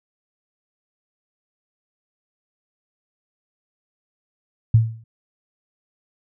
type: tone with exponential decay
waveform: sine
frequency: 112.8 Hz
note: A2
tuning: 44 cents sharp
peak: -7 dBFS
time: 4.74-5.04 s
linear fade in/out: 5 ms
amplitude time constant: 65 ms
effects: none